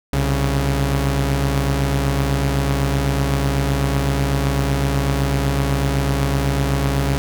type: tone pair together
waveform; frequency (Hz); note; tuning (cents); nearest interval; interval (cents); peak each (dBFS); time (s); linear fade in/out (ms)
sawtooth; 65.32 / 138.59; C2 / C#3; -2 / 0; octave + minor second; 1302; -16 / -15; 0.13-7.18; 0
effects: none